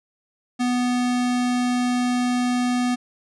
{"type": "tone", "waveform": "square", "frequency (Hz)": 246.9, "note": "B3", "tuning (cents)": 0, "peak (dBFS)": -20, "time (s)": [0.59, 2.96], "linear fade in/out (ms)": 20, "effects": ["resampled to 22050 Hz"]}